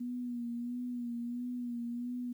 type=tone with vibrato; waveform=sine; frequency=241.6 Hz; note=B3; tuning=38 cents flat; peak=-35 dBFS; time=0-2.33 s; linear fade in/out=10 ms; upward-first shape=sine; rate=1.5 Hz; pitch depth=39 cents each way; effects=11-bit